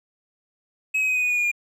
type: tone with pitch steps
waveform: triangle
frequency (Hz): 2557 / 2536 / 2516 / 2496 / 2476 / 2456 / 2436 / 2416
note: D#7 / D#7 / D#7 / D#7 / D#7 / D#7 / D#7 / D7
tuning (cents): +47 / +32 / +19 / +5 / -9 / -23 / -37 / +48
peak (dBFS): -18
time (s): 0.94-1.516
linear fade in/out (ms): 10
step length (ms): 72
effects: none